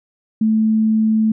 sine tone, 219 Hz, A3, 8 cents flat, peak -12 dBFS, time 0.41-1.32 s, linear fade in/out 5 ms, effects none

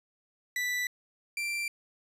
40% pulse tone pair in turn, 1975.5 / 2356 Hz, B6 / D7, 0 / +5 cents, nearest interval minor third, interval 305 cents, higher second, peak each -28 / -30 dBFS, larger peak first, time 0.56-0.87 / 1.37-1.68 s, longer neither, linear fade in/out 2 ms, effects resampled to 32000 Hz

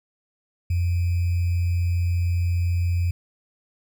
sine tone with sample-and-hold, 87.31 Hz, F2, in tune, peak -19 dBFS, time 0.7-3.11 s, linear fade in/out 5 ms, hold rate 2450 Hz, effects none

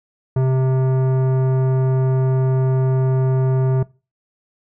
sine tone with tanh clipping, 130.81 Hz, C3, in tune, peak -16 dBFS, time 0.36-3.83 s, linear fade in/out 5 ms, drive 15 dB, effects noise-tail reverb RT60 0.3 s tail -21 dB re dry

